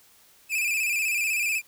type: tone with vibrato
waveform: 45% pulse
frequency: 2489 Hz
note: D#7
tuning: in tune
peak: -23 dBFS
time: 0.49-1.62 s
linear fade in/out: 50 ms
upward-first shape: square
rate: 16 Hz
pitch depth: 65 cents each way
effects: white hiss -57 dBFS RMS until 1.67 s